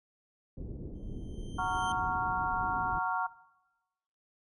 pink low-pass noise, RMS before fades -41 dBFS, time 0.57-2.99 s, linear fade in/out 5 ms, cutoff 390 Hz, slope 24 dB/octave
sawtooth tone with exponential growth, 3136 Hz, G7, in tune, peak -36 dBFS, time 0.95-1.92 s, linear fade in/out 1 ms, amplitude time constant 210 ms
sine chord, Gb major seventh, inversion none, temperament just, 740 / 925 / 1110 / 1387.5 Hz, Gb5 / Bb5 / Db6 / F6, 0 / -14 / +2 / -12 cents, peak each -35 dBFS, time 1.58-3.27 s, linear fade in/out 10 ms
effects noise-tail reverb RT60 1.0 s tail -18 dB re dry + resampled to 24000 Hz

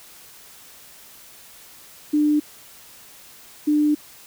sine tone bursts at uneven times, 298.7 Hz, D4, 29 cents sharp, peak -15 dBFS, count 2, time 2.13-2.4 / 3.67-3.95 s, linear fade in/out 10 ms, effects white hiss -46 dBFS RMS until 4.26 s

